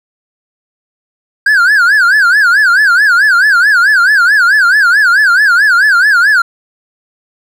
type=tone with vibrato; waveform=triangle; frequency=1551 Hz; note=G6; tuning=19 cents flat; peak=-3 dBFS; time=1.46-6.42 s; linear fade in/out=5 ms; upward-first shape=sine; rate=4.6 Hz; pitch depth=200 cents each way; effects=none